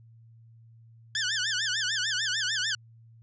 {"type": "tone with vibrato", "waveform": "15% pulse", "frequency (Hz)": 1621, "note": "G#6", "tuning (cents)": -42, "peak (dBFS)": -20, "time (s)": [1.15, 2.75], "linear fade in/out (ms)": 2, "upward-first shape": "sine", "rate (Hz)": 6.7, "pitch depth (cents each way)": 190, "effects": ["added 114 Hz sine -51 dBFS peak until 3.22 s", "resampled to 16000 Hz"]}